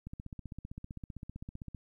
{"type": "click train", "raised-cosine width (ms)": 5, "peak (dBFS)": -30, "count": 27, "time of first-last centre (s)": [0.07, 1.747], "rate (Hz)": 15.5, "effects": ["12-bit"]}